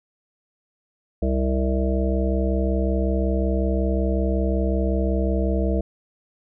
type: harmonic tone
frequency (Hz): 65.41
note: C2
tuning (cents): 0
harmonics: 1 / 3 / 5 / 7 / 9 / 10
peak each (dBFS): -21 / -26 / -28 / -29 / -31 / -31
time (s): 1.22-5.81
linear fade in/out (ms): 5
effects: none